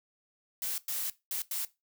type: noise bursts at uneven times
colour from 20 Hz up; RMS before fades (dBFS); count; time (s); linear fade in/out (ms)
blue; -34; 4; 0.62-0.78 / 0.88-1.1 / 1.31-1.42 / 1.51-1.65; 2
effects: noise-tail reverb RT60 0.2 s tail -17 dB re dry